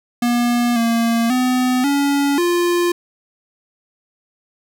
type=tone with pitch steps; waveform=square; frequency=240.1 / 231.1 / 252.7 / 282.4 / 349 Hz; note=B3 / A#3 / B3 / C#4 / F4; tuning=-49 / -15 / +40 / +32 / -1 cents; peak=-15 dBFS; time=0.22-2.92 s; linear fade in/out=5 ms; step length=540 ms; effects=none